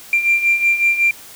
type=beating tone pair; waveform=sine; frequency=2370 / 2375.4 Hz; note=D7 / D7; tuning=+15 / +19 cents; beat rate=5.4 Hz; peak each=-18 / -13 dBFS; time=0.13-1.11 s; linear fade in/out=2 ms; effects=tanh soft clip ceiling -6 dBFS + white hiss -39 dBFS RMS until 1.35 s